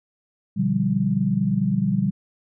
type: chord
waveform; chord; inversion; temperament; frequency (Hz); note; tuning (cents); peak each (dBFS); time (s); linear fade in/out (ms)
sine; G dominant seventh; first; just; 122.5 / 147 / 176.4 / 196; B2 / D3 / F3 / G3; -14 / +2 / +18 / 0; -27 / -26 / -25 / -21; 0.56-2.11; 20
effects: none